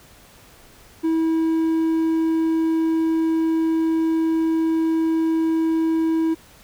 triangle tone with hard clipping, 323.9 Hz, E4, 30 cents flat, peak -18 dBFS, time 1.03-6.35 s, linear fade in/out 20 ms, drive 6 dB, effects pink hiss -49 dBFS RMS until 6.63 s

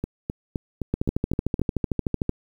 two click trains, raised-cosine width 3 ms, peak -9 / -13 dBFS, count 19 / 7, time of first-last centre 0.94-2.293 / 0.04-1.594 s, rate 13.3 / 3.86 Hz, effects 8-bit

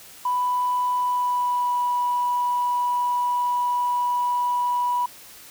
sine tone with pitch glide, 991 to 978.5 Hz, B5 to B5, +6 to -16 cents, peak -19 dBFS, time 0.25-5.06 s, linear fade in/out 5 ms, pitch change -22 cents, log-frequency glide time 0.96-1.8 s, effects tanh soft clip ceiling -15 dBFS + white hiss -45 dBFS RMS until 5.5 s

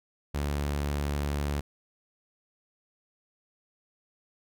sawtooth tone, 72.2 Hz, D2, 29 cents flat, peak -24 dBFS, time 0.34-1.61 s, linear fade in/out 10 ms, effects none

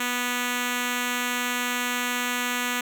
5% pulse tone with notch filter, 245.8 Hz, B3, 8 cents flat, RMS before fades -27 dBFS, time 0-2.81 s, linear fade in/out 5 ms, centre 610 Hz, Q 1.2, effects none

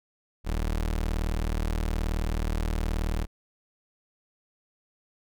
30% pulse tone, 38.89 Hz, D#1, in tune, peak -23 dBFS, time 0.44-3.27 s, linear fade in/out 50 ms, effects none

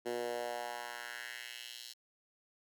10% pulse tone with high-pass filter sweep, 120 Hz, B2, 49 cents flat, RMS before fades -42 dBFS, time 0.05-1.94 s, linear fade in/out 20 ms, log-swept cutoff 350 to 4300 Hz, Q 2.1, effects none

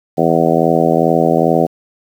harmonic tone, 82.41 Hz, E2, in tune, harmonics 2 / 3 / 4 / 5 / 6 / 7 / 8 / 9, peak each -18 / -18 / -18 / -18 / -18 / -18 / -18 / -18 dBFS, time 0.17-1.67 s, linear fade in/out 20 ms, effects 7-bit

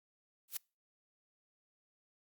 blue noise with exponential growth, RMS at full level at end -32 dBFS, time 0.48-0.57 s, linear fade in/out 5 ms, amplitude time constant 19 ms, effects noise-tail reverb RT60 0.3 s tail -26 dB re dry + Opus 48 kbps

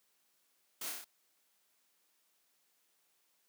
white noise with echo, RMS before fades -42 dBFS, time 0.81-0.9 s, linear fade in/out 5 ms, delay 29 ms, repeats 5, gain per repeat -2 dB, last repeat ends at 1.045 s, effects white hiss -75 dBFS RMS until 3.48 s + high-pass 200 Hz 12 dB/octave

